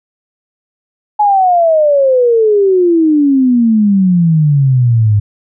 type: exponential sweep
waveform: sine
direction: down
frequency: 850 to 101.4 Hz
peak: -6 dBFS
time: 1.19-5.2 s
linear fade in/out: 10 ms
effects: none